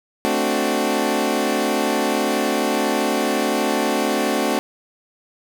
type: chord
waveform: 20% pulse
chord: D dominant seventh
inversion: second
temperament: equal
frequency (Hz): 220 / 261.6 / 293.7 / 370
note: A3 / C4 / D4 / F#4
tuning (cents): 0 / 0 / 0 / 0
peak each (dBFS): -19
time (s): 0.25-4.59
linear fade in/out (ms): 0
effects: none